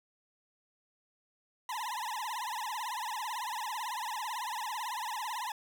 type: tone with vibrato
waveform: 40% pulse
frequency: 930 Hz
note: A#5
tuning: 4 cents flat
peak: -34 dBFS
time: 1.69-5.52 s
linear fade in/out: 2 ms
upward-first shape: triangle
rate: 18 Hz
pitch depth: 220 cents each way
effects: none